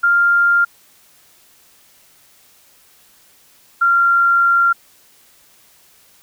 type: tone pair in turn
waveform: sine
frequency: 1396.9 / 1382.5 Hz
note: F6 / F6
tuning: 0 / -18 cents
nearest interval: unison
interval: 18 cents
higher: first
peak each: -10 dBFS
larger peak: neither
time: 0.03-0.65 / 3.81-4.73 s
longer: second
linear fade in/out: 10 ms
effects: white hiss -51 dBFS RMS until 6.22 s